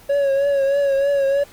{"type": "tone with vibrato", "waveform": "triangle", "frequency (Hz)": 556, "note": "C#5", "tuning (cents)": 5, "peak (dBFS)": -13, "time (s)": [0.09, 1.44], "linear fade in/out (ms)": 10, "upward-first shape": "triangle", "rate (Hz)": 3.2, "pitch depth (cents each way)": 49, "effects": ["pink hiss -46 dBFS RMS until 1.52 s", "Opus 24 kbps"]}